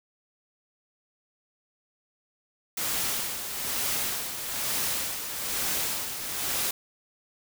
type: noise with tremolo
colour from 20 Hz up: white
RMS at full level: -28 dBFS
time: 2.77-6.71 s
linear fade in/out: 5 ms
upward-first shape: sine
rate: 1.1 Hz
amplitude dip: 55%
effects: none